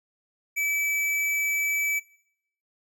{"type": "tone with hard clipping", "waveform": "sine", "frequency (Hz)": 2302, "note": "D7", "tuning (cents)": -35, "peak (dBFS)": -25, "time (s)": [0.56, 2], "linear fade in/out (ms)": 20, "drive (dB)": 18, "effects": ["noise-tail reverb RT60 0.7 s tail -20 dB re dry"]}